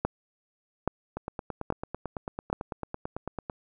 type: two click trains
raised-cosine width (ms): 1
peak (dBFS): -19 / -11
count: 22 / 4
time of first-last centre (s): 1.17-3.498 / 0.05-2.529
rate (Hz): 9.02 / 1.21
effects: none